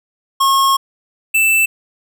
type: tone pair in turn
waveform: square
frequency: 1086 / 2651 Hz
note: C#6 / E7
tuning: -36 / +9 cents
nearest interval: octave + minor third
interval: 1545 cents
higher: second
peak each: -11 dBFS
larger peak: neither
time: 0.4-0.77 / 1.34-1.66 s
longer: first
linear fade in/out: 10 ms
effects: none